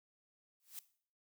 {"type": "noise with exponential growth", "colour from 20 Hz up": "blue", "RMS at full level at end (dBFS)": -43, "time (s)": [0.6, 0.79], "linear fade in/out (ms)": 1, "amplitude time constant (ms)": 40, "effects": ["noise-tail reverb RT60 0.5 s tail -17 dB re dry"]}